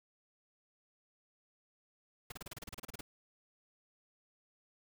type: noise bursts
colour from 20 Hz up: pink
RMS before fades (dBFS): -45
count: 14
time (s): 2.3-3.01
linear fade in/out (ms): 5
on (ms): 21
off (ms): 32
effects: none